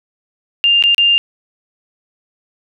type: tone with dropouts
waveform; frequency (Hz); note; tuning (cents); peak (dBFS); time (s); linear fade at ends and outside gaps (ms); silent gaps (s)
sine; 2800; F7; +4; -8; 0.64-1.18; 0; 0.825-0.838 / 0.946-0.981
effects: none